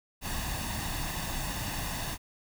pink noise with comb filter, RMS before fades -34 dBFS, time 0.21-2.18 s, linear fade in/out 50 ms, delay 1.1 ms, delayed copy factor +0.6, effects none

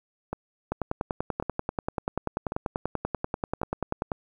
two click trains, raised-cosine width 1 ms, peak -16 / -13 dBFS, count 4 / 36, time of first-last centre 0.33-3.616 / 0.72-4.118 s, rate 0.913 / 10.3 Hz, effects 9-bit

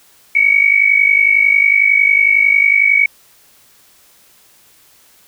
sine tone pair together, 2224 / 2275 Hz, C#7 / C#7, +5 / +44 cents, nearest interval unison, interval 39 cents, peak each -11 dBFS, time 0.35-3.06 s, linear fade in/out 5 ms, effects white hiss -49 dBFS RMS until 5.27 s

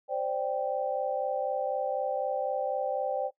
sine chord, C suspended second, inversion none, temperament equal, 523.3 / 587.3 / 784 Hz, C5 / D5 / G5, 0 / 0 / 0 cents, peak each -32 dBFS, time 0.08-3.31 s, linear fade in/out 50 ms, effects noise-tail reverb RT60 0.1 s tail -19 dB re dry

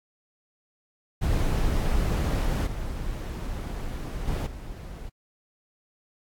brown noise with level steps, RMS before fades -24 / -32 / -27 / -38 dBFS, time 1.21-5.1 s, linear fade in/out 20 ms, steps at 2.66 / 4.27 / 4.46 s, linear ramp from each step 10 ms, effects AAC 64 kbps

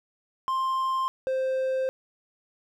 triangle tone pair in turn, 1052 / 523.6 Hz, C6 / C5, +9 / +1 cents, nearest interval octave, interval 1208 cents, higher first, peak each -22 dBFS, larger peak neither, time 0.48-1.08 / 1.27-1.89 s, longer second, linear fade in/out 0 ms, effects none

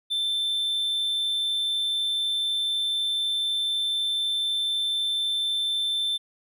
triangle tone, 3548 Hz, A7, 14 cents sharp, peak -22 dBFS, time 0.1-6.18 s, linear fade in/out 20 ms, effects none

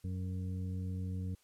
harmonic tone, 92.4 Hz, F#2, 2 cents flat, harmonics 1 / 2 / 3 / 5, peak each -36 / -42 / -50 / -55 dBFS, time 0.04-1.35 s, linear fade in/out 5 ms, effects white hiss -70 dBFS RMS until 1.43 s + low-pass 12000 Hz 12 dB/octave

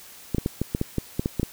clicks, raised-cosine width 3 ms, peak -10 dBFS, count 11, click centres 0.347 / 0.383 / 0.461 / 0.616 / 0.749 / 0.814 / 0.983 / 1.195 / 1.259 / 1.397 / 1.431 s, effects white hiss -46 dBFS RMS until 1.52 s

